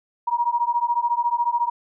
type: beating tone pair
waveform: sine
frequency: 945 / 959 Hz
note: A#5 / A#5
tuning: +23 / +49 cents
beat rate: 14 Hz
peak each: -22 dBFS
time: 0.27-1.7 s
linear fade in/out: 10 ms
effects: none